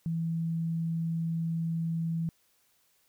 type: tone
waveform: sine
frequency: 164.81 Hz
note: E3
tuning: in tune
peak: -28 dBFS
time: 0.06-2.29 s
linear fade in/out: 0 ms
effects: white hiss -69 dBFS RMS until 3.08 s